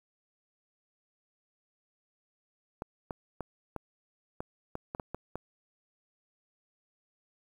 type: clicks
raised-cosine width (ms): 1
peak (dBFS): -22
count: 10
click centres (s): 2.821 / 3.108 / 3.407 / 3.763 / 4.405 / 4.754 / 4.949 / 4.998 / 5.146 / 5.356
effects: 9-bit